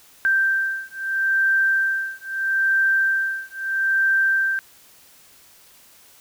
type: beating tone pair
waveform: sine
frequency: 1568 / 1568.77 Hz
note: G6 / G6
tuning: 0 / +1 cents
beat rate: 0.77 Hz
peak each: -21 / -21 dBFS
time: 0.25-4.59 s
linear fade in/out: 0 ms
effects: white hiss -51 dBFS RMS until 6.2 s